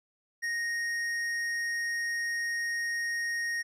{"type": "tone with hard clipping", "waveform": "sine", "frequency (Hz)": 1864.7, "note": "A#6", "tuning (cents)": 0, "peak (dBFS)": -31, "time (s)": [0.42, 3.63], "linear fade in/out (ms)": 20, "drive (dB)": 9, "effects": []}